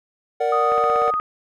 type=chord; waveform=triangle; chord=Bb augmented; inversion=none; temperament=equal; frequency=466.2 / 587.3 / 740 Hz; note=Bb4 / D5 / F#5; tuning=0 / 0 / 0 cents; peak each=-20 / -22 / -20 dBFS; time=0.4-1.11 s; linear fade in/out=10 ms
type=tone; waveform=sine; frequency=1244.5 Hz; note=D#6; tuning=in tune; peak=-19 dBFS; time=0.52-1.2 s; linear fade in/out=5 ms
type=click train; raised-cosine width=0.5 ms; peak=-17 dBFS; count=9; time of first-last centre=0.72-1.199 s; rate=16.7 Hz
effects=none